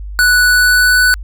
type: tone with pitch glide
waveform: square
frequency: 1480 to 1491.2 Hz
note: F#6 to F#6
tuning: 0 to +13 cents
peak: -8 dBFS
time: 0.19-1.14 s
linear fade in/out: 0 ms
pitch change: +13 cents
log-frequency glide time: 0.45-1 s
effects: added 50 Hz sine -23 dBFS peak until 1.23 s